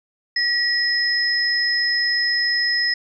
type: tone pair together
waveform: sine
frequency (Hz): 1917 / 5118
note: A#6 / D#8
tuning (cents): +48 / +48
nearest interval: octave + perfect fourth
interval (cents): 1700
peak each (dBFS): -20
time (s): 0.36-2.94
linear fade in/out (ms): 5
effects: none